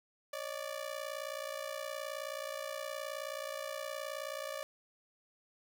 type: ring-modulated tone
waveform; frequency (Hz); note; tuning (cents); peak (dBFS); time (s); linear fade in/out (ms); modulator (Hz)
sawtooth; 583; D5; -13; -32; 0.33-4.63; 0; 29.5
effects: none